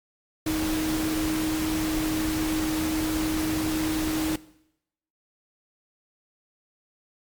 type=tone in noise; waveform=sine; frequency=313.7 Hz; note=D#4; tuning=14 cents sharp; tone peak=-24 dBFS; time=0.46-4.36 s; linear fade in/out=5 ms; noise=pink; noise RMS=-31 dBFS; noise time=0.46-4.36 s; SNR=+4 dB; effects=noise-tail reverb RT60 0.8 s tail -19 dB re dry + MP3 96 kbps